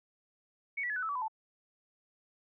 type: tone with pitch steps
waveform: sine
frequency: 2227 / 1949.9 / 1707.4 / 1495 / 1309 / 1146.1 / 1003.5 / 878.7 Hz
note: C#7 / B6 / G#6 / F#6 / E6 / D6 / B5 / A5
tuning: +7 / -23 / +47 / +17 / -13 / -43 / +27 / -3 cents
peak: -32 dBFS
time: 0.77-1.282 s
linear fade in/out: 10 ms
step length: 64 ms
effects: none